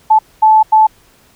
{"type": "tone bursts at uneven times", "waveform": "sine", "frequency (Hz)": 870, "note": "A5", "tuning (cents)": -20, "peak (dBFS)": -4, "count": 3, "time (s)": [[0.1, 0.19], [0.42, 0.63], [0.72, 0.87]], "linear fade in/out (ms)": 10, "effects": ["pink hiss -49 dBFS RMS until 1.35 s"]}